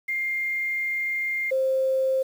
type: tone pair in turn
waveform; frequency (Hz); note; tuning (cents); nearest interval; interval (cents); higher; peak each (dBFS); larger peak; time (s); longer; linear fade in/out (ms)
sine; 2111 / 527.8; C7 / C5; +15 / +15; 2 octaves; 2400; first; -24 / -20; second; 0.08-1.51 / 1.51-2.23; first; 10
effects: 8-bit